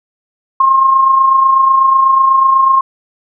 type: tone with amplitude modulation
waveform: sine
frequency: 1068 Hz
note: C6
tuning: 35 cents sharp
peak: -4 dBFS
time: 0.6-2.81 s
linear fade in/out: 5 ms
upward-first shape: sine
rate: 28.1 Hz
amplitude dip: 45%
effects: none